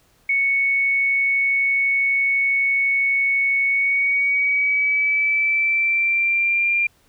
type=tone with pitch glide; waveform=sine; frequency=2217 to 2390 Hz; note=C#7 to D7; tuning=0 to +30 cents; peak=-16 dBFS; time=0.29-6.87 s; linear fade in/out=5 ms; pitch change=+130 cents; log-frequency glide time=3.66-6.71 s; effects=pink hiss -59 dBFS RMS until 7.08 s